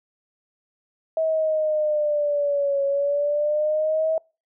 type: linear two-way sweep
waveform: sine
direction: down then up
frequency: 644 to 554.4 to 644 Hz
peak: -19 dBFS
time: 1.17-4.18 s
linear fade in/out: 2 ms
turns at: 2.84 s
effects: noise-tail reverb RT60 0.3 s tail -25 dB re dry